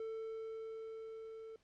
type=tone with level ramp; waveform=triangle; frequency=445.2 Hz; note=A4; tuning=20 cents sharp; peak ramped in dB=-38 to -46 dBFS; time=0-1.56 s; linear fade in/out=2 ms; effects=pink hiss -75 dBFS RMS until 1.63 s + low-pass 6000 Hz 12 dB/octave